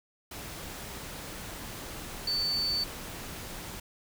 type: tone in noise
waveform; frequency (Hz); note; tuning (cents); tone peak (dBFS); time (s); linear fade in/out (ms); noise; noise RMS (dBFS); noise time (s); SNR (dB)
sine; 4500; C#8; +25; -27; 2.27-2.84; 5; pink; -41; 0.31-3.8; +11
effects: none